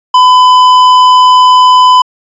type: tone with tanh clipping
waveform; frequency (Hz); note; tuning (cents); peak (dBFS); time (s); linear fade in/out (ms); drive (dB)
sine; 1006; B5; +32; -3; 0.14-2.02; 5; 11
effects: resampled to 16000 Hz